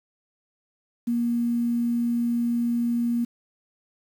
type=tone; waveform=sine; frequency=236.5 Hz; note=A#3; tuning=25 cents sharp; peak=-21 dBFS; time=1.07-3.25 s; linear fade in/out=10 ms; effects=8-bit